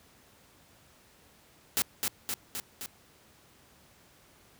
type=noise with echo; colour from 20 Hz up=white; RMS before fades=-27 dBFS; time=1.77-1.82 s; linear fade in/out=0 ms; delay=260 ms; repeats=4; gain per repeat=-3 dB; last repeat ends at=2.86 s; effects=pink hiss -60 dBFS RMS until 4.59 s + high-pass 60 Hz 12 dB/octave